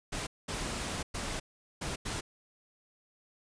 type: noise bursts at uneven times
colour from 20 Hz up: pink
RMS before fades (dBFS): -36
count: 5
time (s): 0.12-0.27 / 0.48-1.03 / 1.14-1.4 / 1.81-1.96 / 2.05-2.21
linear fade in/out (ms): 10
effects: resampled to 22050 Hz